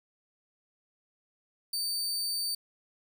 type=tone; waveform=sawtooth; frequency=4594 Hz; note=D8; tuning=39 cents flat; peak=-27 dBFS; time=1.73-2.55 s; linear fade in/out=5 ms; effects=none